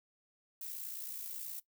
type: noise with amplitude modulation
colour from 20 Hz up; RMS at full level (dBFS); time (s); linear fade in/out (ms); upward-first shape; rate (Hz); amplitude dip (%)
violet; -41; 0.61-1.6; 5; sine; 58.8; 50
effects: noise-tail reverb RT60 0.1 s tail -18 dB re dry